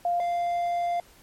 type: tone pair in turn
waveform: sine / triangle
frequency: 698.5 / 696 Hz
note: F5 / F5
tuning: 0 / -6 cents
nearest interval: unison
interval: 6 cents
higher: first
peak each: -22 dBFS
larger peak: neither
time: 0.05-0.2 / 0.2-1 s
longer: second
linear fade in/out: 2 ms
effects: pink hiss -55 dBFS RMS until 1.22 s + MP3 64 kbps